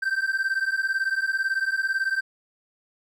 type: beating tone pair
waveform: triangle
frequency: 1553 / 1571 Hz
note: G6 / G6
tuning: -17 / +3 cents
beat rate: 18 Hz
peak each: -24 dBFS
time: 0.02-2.21 s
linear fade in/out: 10 ms
effects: none